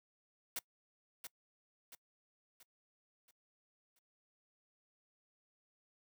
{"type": "noise with echo", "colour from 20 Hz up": "white", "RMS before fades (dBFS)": -40, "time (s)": [0.56, 0.59], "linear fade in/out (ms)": 2, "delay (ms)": 680, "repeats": 5, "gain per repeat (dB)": -7, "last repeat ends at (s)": 3.99, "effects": ["noise-tail reverb RT60 0.1 s tail -24 dB re dry", "high-pass 150 Hz 12 dB/octave"]}